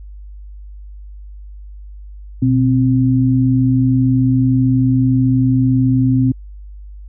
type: tone pair together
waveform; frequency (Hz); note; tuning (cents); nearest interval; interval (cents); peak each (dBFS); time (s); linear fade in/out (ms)
sine; 123.32 / 261.6; B2 / C4; -2 / 0; octave + minor second; 1302; -13; 2.42-6.32; 5
effects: added 50 Hz sine -31 dBFS peak until 7.08 s